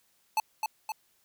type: tone with echo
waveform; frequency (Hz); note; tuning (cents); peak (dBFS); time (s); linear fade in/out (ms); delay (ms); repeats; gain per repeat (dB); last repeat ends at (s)
square; 870; A5; -20; -24; 0.37-0.4; 2; 260; 2; -4; 0.92
effects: white hiss -69 dBFS RMS until 1.24 s